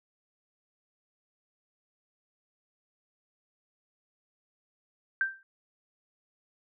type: tone with exponential decay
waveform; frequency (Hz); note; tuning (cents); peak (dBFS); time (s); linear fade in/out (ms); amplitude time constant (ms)
sine; 1568; G6; 0; -21; 5.21-5.43; 1; 46
effects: none